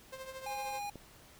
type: tone with tremolo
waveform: sawtooth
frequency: 526 Hz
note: C5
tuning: 9 cents sharp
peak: -37 dBFS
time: 0.12-0.8 s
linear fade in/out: 10 ms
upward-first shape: triangle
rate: 13 Hz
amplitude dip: 70%
type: tone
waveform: square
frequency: 818 Hz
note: G#5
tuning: 26 cents flat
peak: -38 dBFS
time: 0.46-0.9 s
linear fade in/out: 5 ms
type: click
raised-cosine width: 2 ms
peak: -33 dBFS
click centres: 0.957 s
effects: pink hiss -58 dBFS RMS until 1.39 s